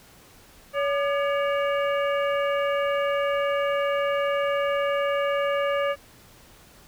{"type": "harmonic tone with a mistuned harmonic", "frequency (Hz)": 565, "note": "C#5", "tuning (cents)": 33, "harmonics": [1, 2, 3, 4, 5], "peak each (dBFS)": [-23, -29, -33, -35, -37], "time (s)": [0.73, 5.96], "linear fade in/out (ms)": 50, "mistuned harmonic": 2, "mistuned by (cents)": 110, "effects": ["pink hiss -52 dBFS RMS until 6.87 s"]}